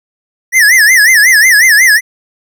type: tone with vibrato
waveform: square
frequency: 1864.7 Hz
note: A#6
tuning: in tune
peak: -4 dBFS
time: 0.52-2.01 s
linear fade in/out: 50 ms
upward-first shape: sine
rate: 5.5 Hz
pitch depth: 200 cents each way
effects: none